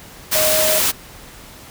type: tone in noise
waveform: sine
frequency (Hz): 623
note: D#5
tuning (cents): +2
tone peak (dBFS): -18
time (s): 0.34-0.8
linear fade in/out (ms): 20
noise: white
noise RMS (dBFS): -17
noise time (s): 0.31-0.92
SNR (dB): -4
effects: pink hiss -40 dBFS RMS until 1.7 s